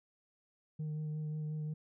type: tone with vibrato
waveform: sine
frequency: 153.3 Hz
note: D#3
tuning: 25 cents flat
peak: -33 dBFS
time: 0.79-1.74 s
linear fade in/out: 10 ms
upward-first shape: sine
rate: 5.6 Hz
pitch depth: 15 cents each way
effects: tanh soft clip ceiling -35 dBFS